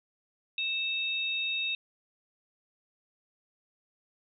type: tone pair together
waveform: sine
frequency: 2637 / 3729 Hz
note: E7 / A#7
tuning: 0 / 0 cents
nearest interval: tritone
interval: 600 cents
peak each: -31 / -32 dBFS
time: 0.58-1.75 s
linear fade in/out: 2 ms
effects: none